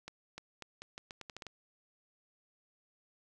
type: accelerating click train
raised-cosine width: 0.2 ms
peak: -27 dBFS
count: 11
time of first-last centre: 0.08-1.467 s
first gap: 300 ms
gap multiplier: 0.81
effects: none